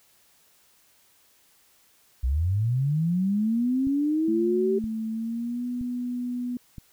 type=linear sweep; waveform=sine; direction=up; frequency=58.27 to 392 Hz; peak=-21 dBFS; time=2.23-4.79 s; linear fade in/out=10 ms
type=click train; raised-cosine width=5 ms; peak=-26 dBFS; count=4; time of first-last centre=3.87-6.783 s; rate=1.03 Hz
type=tone with pitch glide; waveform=sine; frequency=221.5 to 245.8 Hz; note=A3 to B3; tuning=+12 to -8 cents; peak=-27 dBFS; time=4.28-6.57 s; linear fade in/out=2 ms; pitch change=+180 cents; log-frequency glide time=5.11-5.65 s
effects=white hiss -61 dBFS RMS until 6.92 s